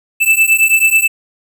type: beating tone pair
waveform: square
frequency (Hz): 2637 / 2646.2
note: E7 / E7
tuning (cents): 0 / +6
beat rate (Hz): 9.2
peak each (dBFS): -12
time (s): 0.2-1.08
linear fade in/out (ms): 20
effects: none